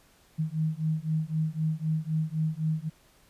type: beating tone pair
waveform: sine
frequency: 155.56 / 159.46 Hz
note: D#3 / D#3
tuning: 0 / +43 cents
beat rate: 3.9 Hz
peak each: -29 dBFS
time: 0.38-2.9 s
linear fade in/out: 20 ms
effects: pink hiss -61 dBFS RMS until 3.29 s + resampled to 32000 Hz